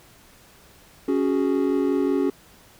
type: chord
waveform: triangle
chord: C# suspended fourth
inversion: none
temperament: equal with one note detuned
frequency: 278.1 / 370 / 415.3 Hz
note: C#4 / F#4 / G#4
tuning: +6 / 0 / 0 cents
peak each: -20 / -22 / -24 dBFS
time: 1.08-2.3 s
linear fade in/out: 5 ms
effects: pink hiss -52 dBFS RMS until 2.79 s